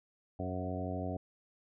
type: harmonic tone with a mistuned harmonic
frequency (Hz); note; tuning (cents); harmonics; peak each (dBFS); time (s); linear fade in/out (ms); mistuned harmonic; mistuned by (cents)
91.9; F#2; -11; 1 / 2 / 3 / 4 / 5 / 6 / 7 / 8; -39 / -42 / -41 / -47 / -46 / -46 / -43 / -45; 0.39-1.17; 5; 7; +16
effects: none